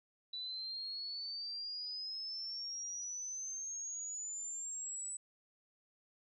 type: exponential sweep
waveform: sine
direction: up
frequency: 3951 to 7990 Hz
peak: -40 dBFS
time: 0.33-5.17 s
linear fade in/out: 5 ms
effects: none